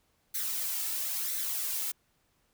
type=noise with flanger; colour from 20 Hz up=blue; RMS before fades=-33 dBFS; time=0.34-1.92 s; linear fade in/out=10 ms; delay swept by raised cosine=0.49 to 2.29 ms; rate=1 Hz; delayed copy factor=+0.5; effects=pink hiss -72 dBFS RMS until 2.53 s